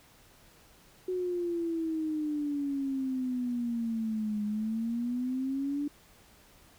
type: exponential two-way sweep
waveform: sine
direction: down then up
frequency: 370 to 207.7 to 292.9 Hz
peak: -29 dBFS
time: 1.08-5.88 s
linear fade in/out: 5 ms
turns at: 4.44 s
effects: pink hiss -59 dBFS RMS until 6.78 s